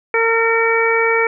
harmonic tone, 456.1 Hz, A#4, 38 cents flat, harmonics 1 / 2 / 3 / 4 / 5, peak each -16 / -22 / -21 / -21 / -18 dBFS, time 0.14-1.27 s, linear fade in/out 2 ms, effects none

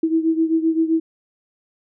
sine beating tone pair, 322.1 / 329.8 Hz, E4 / E4, -40 / +1 cents, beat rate 7.7 Hz, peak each -17 / -21 dBFS, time 0.03-1 s, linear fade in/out 5 ms, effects none

